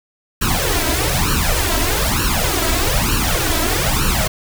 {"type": "noise with flanger", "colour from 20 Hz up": "pink", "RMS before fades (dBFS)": -17, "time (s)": [0.41, 4.28], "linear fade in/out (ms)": 10, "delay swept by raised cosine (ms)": [0.7, 3.1], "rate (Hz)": 1.1, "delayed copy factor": 1, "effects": []}